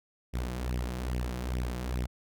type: tone with flanger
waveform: sawtooth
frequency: 61.74 Hz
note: B1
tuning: in tune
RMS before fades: -33 dBFS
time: 0.33-2.07 s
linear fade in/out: 20 ms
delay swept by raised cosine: 0.35 to 5.95 ms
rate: 2.4 Hz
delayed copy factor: +0.7
effects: none